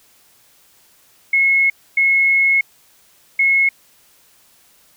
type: tone bursts at uneven times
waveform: sine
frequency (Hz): 2176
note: C#7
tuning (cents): -33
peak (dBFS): -11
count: 3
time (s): 1.33-1.7 / 1.97-2.61 / 3.39-3.69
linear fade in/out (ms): 5
effects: white hiss -53 dBFS RMS until 4.96 s